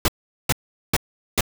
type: noise bursts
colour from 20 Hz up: pink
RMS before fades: -18 dBFS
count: 4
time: 0.05-1.408 s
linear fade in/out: 2 ms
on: 32 ms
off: 410 ms
effects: none